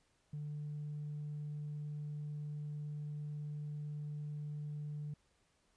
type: tone with tanh clipping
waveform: triangle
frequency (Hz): 148.5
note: D3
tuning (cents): +20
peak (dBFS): -40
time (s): 0.33-5.14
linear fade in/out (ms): 5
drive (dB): 5
effects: pink hiss -75 dBFS RMS until 5.76 s + resampled to 22050 Hz